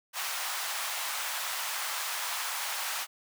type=high-pass noise; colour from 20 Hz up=pink; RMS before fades=-34 dBFS; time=0.13-3.07 s; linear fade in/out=50 ms; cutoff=820 Hz; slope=24 dB/octave; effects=none

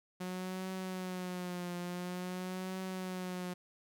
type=tone with vibrato; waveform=sawtooth; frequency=181.9 Hz; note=F#3; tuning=29 cents flat; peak=-34 dBFS; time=0.2-3.54 s; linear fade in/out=10 ms; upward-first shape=triangle; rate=0.48 Hz; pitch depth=59 cents each way; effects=none

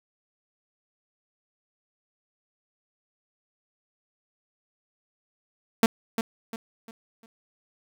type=tone with echo; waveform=sawtooth; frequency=226.3 Hz; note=A3; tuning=49 cents sharp; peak=-11 dBFS; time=5.83-5.86 s; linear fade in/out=2 ms; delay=350 ms; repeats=4; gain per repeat=-9 dB; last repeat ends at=7.26 s; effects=none

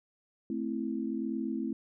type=chord; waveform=sine; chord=A minor; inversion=none; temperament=equal; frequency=220 / 261.6 / 329.6 Hz; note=A3 / C4 / E4; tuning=0 / 0 / 0 cents; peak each=-35 / -35 / -36 dBFS; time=0.5-1.73 s; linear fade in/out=2 ms; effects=none

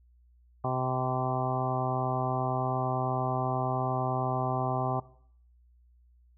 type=harmonic tone with a mistuned harmonic; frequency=128.7 Hz; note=C3; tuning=28 cents flat; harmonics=1 / 2 / 3 / 4 / 5 / 6 / 7 / 8 / 9; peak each=-32 / -38 / -37 / -43 / -35 / -33 / -41 / -37 / -39 dBFS; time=0.64-5 s; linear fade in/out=5 ms; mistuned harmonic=7; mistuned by=-22 cents; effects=noise-tail reverb RT60 0.6 s tail -18 dB re dry + added 60 Hz sine -58 dBFS peak until 6.37 s

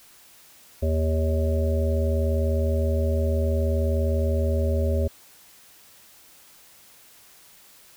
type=harmonic tone; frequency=79.4 Hz; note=D#2; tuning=36 cents sharp; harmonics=1 / 3 / 5 / 7 / 8; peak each=-21 / -31 / -31 / -29 / -35 dBFS; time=0.82-5.08 s; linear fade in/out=10 ms; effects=white hiss -52 dBFS RMS until 7.96 s

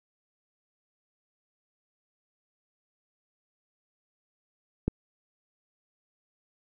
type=click; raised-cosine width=3 ms; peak=-12 dBFS; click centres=4.88 s; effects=none

